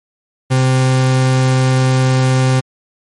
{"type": "tone", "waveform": "40% pulse", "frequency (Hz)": 130, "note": "C3", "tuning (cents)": -11, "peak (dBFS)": -9, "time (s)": [0.5, 2.61], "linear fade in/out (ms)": 20, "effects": ["MP3 48 kbps"]}